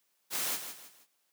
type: noise with echo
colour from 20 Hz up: white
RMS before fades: -33 dBFS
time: 0.3-0.59 s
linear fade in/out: 50 ms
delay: 160 ms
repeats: 3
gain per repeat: -9 dB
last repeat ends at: 1.07 s
effects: white hiss -75 dBFS RMS until 1.32 s + high-pass 200 Hz 12 dB/octave